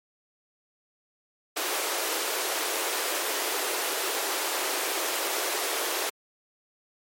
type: high-pass noise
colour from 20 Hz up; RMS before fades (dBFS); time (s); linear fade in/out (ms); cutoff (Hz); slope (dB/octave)
pink; -29; 1.56-6.1; 10; 340; 48
effects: MP3 64 kbps